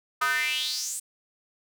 square tone with high-pass filter sweep, 138.4 Hz, C#3, 2 cents flat, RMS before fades -28 dBFS, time 0.21-1 s, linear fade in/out 10 ms, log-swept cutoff 1200 to 8900 Hz, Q 5.4, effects none

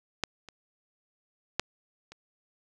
clicks, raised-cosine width 0.2 ms, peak -10 / -28 / -8 / -29 dBFS, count 4, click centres 0.237 / 0.487 / 1.596 / 2.12 s, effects none

